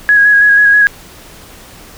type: tone with vibrato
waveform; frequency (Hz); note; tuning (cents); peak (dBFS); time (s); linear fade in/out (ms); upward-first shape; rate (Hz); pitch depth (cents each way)
sine; 1661.2; G#6; 0; -4; 0.09-0.87; 0; square; 6.2; 18
effects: pink hiss -36 dBFS RMS until 1.97 s